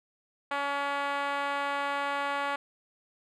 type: tone with band-pass filter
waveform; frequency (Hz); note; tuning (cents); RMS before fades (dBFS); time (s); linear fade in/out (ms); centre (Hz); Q
5% pulse; 282.6; C#4; +34; -31; 0.51-2.56; 5; 920; 1.2
effects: none